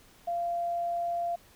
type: tone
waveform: sine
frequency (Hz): 690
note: F5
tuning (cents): -21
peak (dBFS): -28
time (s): 0.27-1.36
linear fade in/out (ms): 10
effects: pink hiss -58 dBFS RMS until 1.55 s